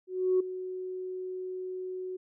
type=tone with ADSR envelope; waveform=sine; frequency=370 Hz; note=F#4; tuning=in tune; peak=-20 dBFS; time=0.07-2.17 s; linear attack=330 ms; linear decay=8 ms; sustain=-14 dB; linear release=12 ms; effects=tanh soft clip ceiling -17 dBFS